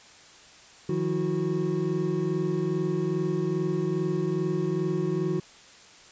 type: tone cluster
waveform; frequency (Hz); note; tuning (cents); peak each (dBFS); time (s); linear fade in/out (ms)
triangle; 154.4 / 176.8 / 325 / 367.5; D#3 / F3 / E4 / F#4; -13 / +22 / -24 / -12; -28 / -29 / -31 / -26; 0.89-5.4; 5
effects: white hiss -51 dBFS RMS until 6.11 s + resampled to 16000 Hz

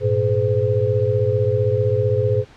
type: tone cluster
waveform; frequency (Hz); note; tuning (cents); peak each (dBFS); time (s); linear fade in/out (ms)
sine; 102.4 / 117.9 / 423 / 510; G#2 / A#2 / G#4 / C5; -24 / +20 / +32 / -44; -21; 0-2.45; 50
effects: pink hiss -47 dBFS RMS until 2.56 s + low-pass 4000 Hz 12 dB/octave

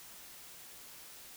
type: silence
effects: white hiss -52 dBFS RMS until 1.36 s

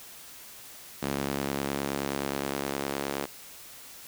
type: tone with high-pass filter sweep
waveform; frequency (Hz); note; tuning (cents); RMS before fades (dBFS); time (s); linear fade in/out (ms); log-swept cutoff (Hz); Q
sawtooth; 69.6; C#2; +8; -32; 1.02-3.26; 10; 220 to 350; 1
effects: white hiss -47 dBFS RMS until 4.07 s

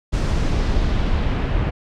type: noise with low-pass filter sweep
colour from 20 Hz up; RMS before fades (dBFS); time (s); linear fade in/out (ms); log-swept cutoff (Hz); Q
brown; -19; 0.12-1.71; 20; 7200 to 2500; 1.2
effects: none

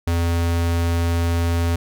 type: tone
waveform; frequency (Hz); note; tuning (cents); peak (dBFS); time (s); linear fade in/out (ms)
square; 84.8; E2; +50; -18; 0.07-1.76; 5
effects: none

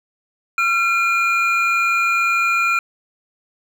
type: tone pair together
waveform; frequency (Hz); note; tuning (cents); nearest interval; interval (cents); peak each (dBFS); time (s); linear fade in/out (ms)
triangle; 1367 / 2411; F6 / D7; -37 / +45; minor seventh; 982; -16; 0.58-2.79; 2
effects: none

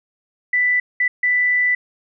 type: tone bursts at uneven times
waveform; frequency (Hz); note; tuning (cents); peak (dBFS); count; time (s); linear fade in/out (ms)
sine; 1983; B6; +7; -14; 3; 0.53-0.8 / 1-1.08 / 1.23-1.75; 5
effects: none

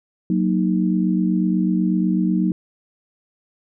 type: chord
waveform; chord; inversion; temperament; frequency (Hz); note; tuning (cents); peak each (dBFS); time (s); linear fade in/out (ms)
sine; D# minor; first; equal; 185 / 233.1 / 311.1; F#3 / A#3 / D#4; 0 / 0 / 0; -18 / -23 / -22; 0.3-2.52; 2
effects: none

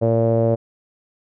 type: tone with low-pass filter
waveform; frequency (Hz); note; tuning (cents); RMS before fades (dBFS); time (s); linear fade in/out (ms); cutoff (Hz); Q
sawtooth; 114.4; A#2; -32; -17; 0.01-0.56; 20; 550; 6
effects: none

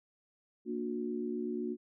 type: chord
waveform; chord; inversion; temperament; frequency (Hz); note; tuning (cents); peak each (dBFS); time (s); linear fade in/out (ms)
sine; Bb augmented; none; equal with one note detuned; 233.1 / 293.7 / 362; Bb3 / D4 / F#4; 0 / 0 / -38; -37 / -40 / -37; 0.65-1.77; 50
effects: none

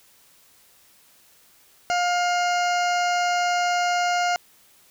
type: harmonic tone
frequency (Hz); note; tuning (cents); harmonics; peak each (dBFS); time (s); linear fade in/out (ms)
708; F5; +23; 1 / 2 / 3 / 4 / 6 / 7 / 8 / 9 / 10; -21 / -27 / -31 / -33 / -37 / -38 / -39 / -40 / -41; 1.9-4.36; 0
effects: white hiss -56 dBFS RMS until 4.9 s

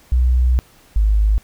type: tone pair in turn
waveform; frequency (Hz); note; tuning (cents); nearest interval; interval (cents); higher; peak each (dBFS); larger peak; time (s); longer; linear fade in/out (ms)
sine; 62.2 / 52.3; B1 / G#1; +13 / +13; minor third; 300; first; -11; neither; 0.12-0.59 / 0.96-1.38; first; 0
effects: pink hiss -50 dBFS RMS until 1.43 s

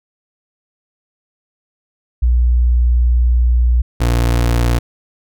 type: tone pair in turn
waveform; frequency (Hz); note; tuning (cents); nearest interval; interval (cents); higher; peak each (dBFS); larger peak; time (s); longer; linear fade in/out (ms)
sine / 30% pulse; 60.3 / 58.96; B1 / A#1; -41 / +20; unison; 39; first; -9 / -9; neither; 2.22-3.82 / 4-4.79; first; 10
effects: none

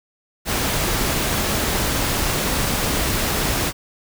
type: noise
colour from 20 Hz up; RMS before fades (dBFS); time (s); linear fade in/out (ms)
pink; -21; 0.45-3.73; 50
effects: none

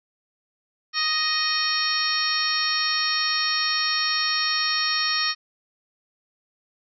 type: harmonic tone with a mistuned harmonic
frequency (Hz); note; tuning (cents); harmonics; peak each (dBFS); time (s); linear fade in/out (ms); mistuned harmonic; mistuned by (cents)
622.3; D#5; 0; 2 / 3 / 4 / 5 / 6 / 7 / 8 / 9; -29 / -28 / -31 / -35 / -32 / -27 / -37 / -26; 0.93-5.35; 50; 9; -22
effects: none

